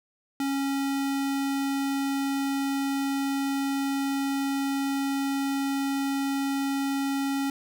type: tone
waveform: square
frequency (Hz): 275.4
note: C#4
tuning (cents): -11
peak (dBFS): -26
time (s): 0.4-7.5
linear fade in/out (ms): 2
effects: none